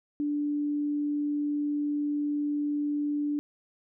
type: tone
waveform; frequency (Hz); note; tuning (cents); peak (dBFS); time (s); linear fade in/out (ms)
sine; 292.9; D4; -5; -26; 0.2-3.39; 0
effects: none